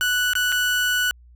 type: tone with dropouts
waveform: 30% pulse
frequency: 1480 Hz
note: F#6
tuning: in tune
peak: -16 dBFS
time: 0.01-1.11 s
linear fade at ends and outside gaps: 0 ms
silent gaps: 0.334-0.353 / 0.52-0.524 s
effects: added 60 Hz sine -46 dBFS peak until 1.35 s